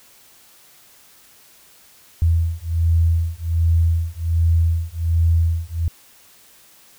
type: beating tone pair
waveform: sine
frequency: 82.41 / 83.71 Hz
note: E2 / E2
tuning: 0 / +27 cents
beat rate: 1.3 Hz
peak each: -18 dBFS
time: 2.22-5.88 s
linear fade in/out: 0 ms
effects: white hiss -50 dBFS RMS until 6.98 s